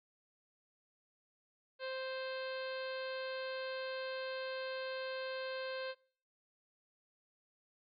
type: harmonic tone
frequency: 523.3 Hz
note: C5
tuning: in tune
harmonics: 1 / 2 / 3 / 4 / 5 / 6 / 7 / 8 / 9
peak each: -40 / -49 / -46 / -55 / -51 / -54 / -56 / -51 / -61 dBFS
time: 1.79-5.95 s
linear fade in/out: 50 ms
effects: noise-tail reverb RT60 0.5 s tail -25 dB re dry + MP3 48 kbps